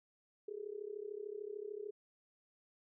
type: tone with amplitude modulation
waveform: sine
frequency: 415.3 Hz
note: G#4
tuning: in tune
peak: -38 dBFS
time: 0.48-1.91 s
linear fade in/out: 5 ms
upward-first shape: sine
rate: 33.4 Hz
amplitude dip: 90%
effects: none

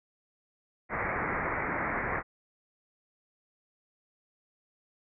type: low-pass noise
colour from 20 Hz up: white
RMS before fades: -32 dBFS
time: 0.89-2.23 s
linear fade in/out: 50 ms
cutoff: 2200 Hz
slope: 96 dB/octave
effects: none

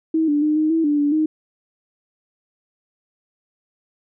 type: tone with pitch steps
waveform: sine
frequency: 320.2 / 293 / 303.8 / 309.9 / 325.4 / 293.8 / 290 / 310.9 Hz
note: D#4 / D4 / D#4 / D#4 / E4 / D4 / D4 / D#4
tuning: +50 / -4 / -41 / -7 / -22 / +1 / -22 / -1 cents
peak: -15 dBFS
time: 0.14-1.26 s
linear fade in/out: 5 ms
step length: 140 ms
effects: none

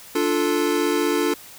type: chord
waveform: square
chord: D minor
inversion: none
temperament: equal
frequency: 293.7 / 349.2 / 440 Hz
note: D4 / F4 / A4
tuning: 0 / 0 / 0 cents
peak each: -24 dBFS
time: 0.15-1.34 s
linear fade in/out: 5 ms
effects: white hiss -43 dBFS RMS until 1.58 s

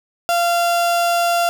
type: tone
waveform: 35% pulse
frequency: 690 Hz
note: F5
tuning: 21 cents flat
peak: -13 dBFS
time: 0.29-1.49 s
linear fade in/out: 0 ms
effects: none

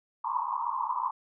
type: band-pass noise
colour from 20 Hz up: pink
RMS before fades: -31 dBFS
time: 0.24-1.11 s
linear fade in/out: 5 ms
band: 910 to 1100 Hz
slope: 96 dB/octave
effects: none

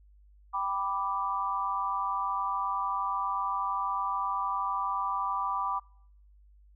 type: chord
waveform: sine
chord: G major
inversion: none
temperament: equal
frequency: 784 / 987.8 / 1174.7 Hz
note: G5 / B5 / D6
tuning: 0 / 0 / 0 cents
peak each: -36 / -32 / -31 dBFS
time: 0.53-5.8 s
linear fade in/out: 20 ms
effects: noise-tail reverb RT60 0.7 s tail -26 dB re dry + added 50 Hz sine -55 dBFS peak until 6.75 s

